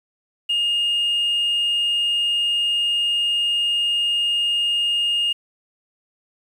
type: tone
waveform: sine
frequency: 2840 Hz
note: F7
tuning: 28 cents sharp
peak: -16 dBFS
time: 0.49-5.33 s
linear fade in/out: 10 ms
effects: tanh soft clip ceiling -15 dBFS + 8-bit